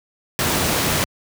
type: noise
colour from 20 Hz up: pink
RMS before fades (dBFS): -19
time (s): 0.39-1.04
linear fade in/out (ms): 0
effects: high-pass 80 Hz 12 dB/octave